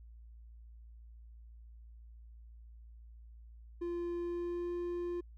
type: tone with pitch glide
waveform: triangle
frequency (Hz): 346.2 to 349.6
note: F4 to F4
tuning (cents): -15 to +2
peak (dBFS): -33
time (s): 3.81-5.21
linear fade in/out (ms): 10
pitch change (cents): +17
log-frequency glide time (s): 4.18-4.74
effects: added 57 Hz sine -51 dBFS peak until 5.37 s